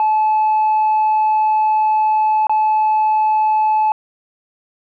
sine tone with dropouts, 863 Hz, A5, 34 cents flat, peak -10 dBFS, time 0-3.92 s, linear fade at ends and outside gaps 1 ms, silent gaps 2.469-2.495 s, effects tanh soft clip ceiling -10 dBFS

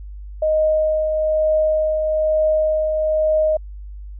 sine tone with tremolo, 622.3 Hz, D#5, in tune, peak -13 dBFS, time 0.42-3.57 s, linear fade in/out 5 ms, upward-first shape triangle, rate 1.1 Hz, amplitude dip 40%, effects added 50 Hz sine -31 dBFS peak until 4.19 s

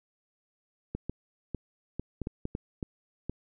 clicks, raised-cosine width 3 ms, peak -20 dBFS, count 10, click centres 0.95 / 1.096 / 1.547 / 1.996 / 2.217 / 2.271 / 2.454 / 2.551 / 2.828 / 3.296 s, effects none

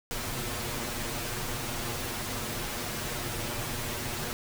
pink noise with comb filter, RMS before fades -34 dBFS, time 0.11-4.33 s, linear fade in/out 0 ms, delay 8.4 ms, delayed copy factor +0.95, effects none

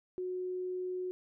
sine tone, 366 Hz, F#4, 19 cents flat, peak -34 dBFS, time 0.18-1.11 s, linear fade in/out 0 ms, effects none

